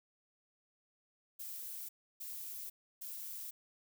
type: noise bursts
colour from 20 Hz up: violet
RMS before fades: -45 dBFS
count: 3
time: 1.39-3.51 s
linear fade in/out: 10 ms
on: 500 ms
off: 310 ms
effects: none